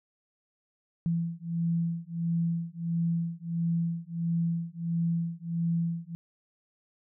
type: beating tone pair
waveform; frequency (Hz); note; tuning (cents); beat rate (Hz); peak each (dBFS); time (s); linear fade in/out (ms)
sine; 167.3 / 168.8; E3 / E3; +26 / +41; 1.5; -30 / -30; 1.06-6.15; 0
effects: none